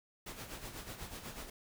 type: noise with tremolo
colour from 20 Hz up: pink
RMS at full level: -44 dBFS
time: 0.26-1.5 s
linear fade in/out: 5 ms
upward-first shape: sine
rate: 8.1 Hz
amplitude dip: 60%
effects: none